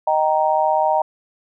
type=chord; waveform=sine; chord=Eb major; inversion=none; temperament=just; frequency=622.3 / 777.8 / 933.4 Hz; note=Eb5 / G5 / Bb5; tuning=0 / -14 / +2 cents; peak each=-19 dBFS; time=0.07-1.02 s; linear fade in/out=5 ms; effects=none